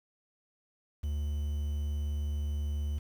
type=tone with quantisation; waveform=triangle; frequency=73.42 Hz; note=D2; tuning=in tune; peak=-28 dBFS; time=1.03-2.99 s; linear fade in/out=10 ms; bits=9; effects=none